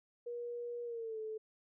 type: tone with pitch glide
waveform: sine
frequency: 478.4 to 436.2 Hz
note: A#4 to A4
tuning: +45 to -15 cents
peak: -39 dBFS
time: 0.26-1.38 s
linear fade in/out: 10 ms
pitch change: -160 cents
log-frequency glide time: 0.84-1.19 s
effects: none